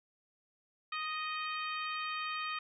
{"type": "harmonic tone", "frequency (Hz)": 622.3, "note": "D#5", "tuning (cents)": 0, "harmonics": [2, 3, 4, 5, 6, 7], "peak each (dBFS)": [-38, -44, -41, -46, -49, -50], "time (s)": [0.92, 2.59], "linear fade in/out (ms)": 5, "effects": []}